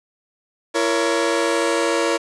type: chord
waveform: sawtooth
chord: A# diminished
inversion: second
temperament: just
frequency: 335.6 / 466.2 / 559.4 Hz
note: E4 / A#4 / C#5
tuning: +31 / 0 / +16 cents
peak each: -18 dBFS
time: 0.74-2.18 s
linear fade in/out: 20 ms
effects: resampled to 22050 Hz + 7-bit